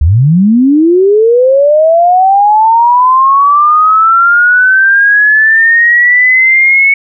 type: linear sweep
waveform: sine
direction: up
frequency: 66.5 to 2217 Hz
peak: -3 dBFS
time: 0.01-6.94 s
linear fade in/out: 5 ms
effects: none